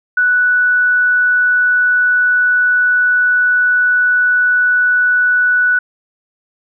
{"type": "tone", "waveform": "sine", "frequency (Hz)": 1480, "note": "F#6", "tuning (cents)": 0, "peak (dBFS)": -9, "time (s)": [0.17, 5.79], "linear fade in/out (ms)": 5, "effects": []}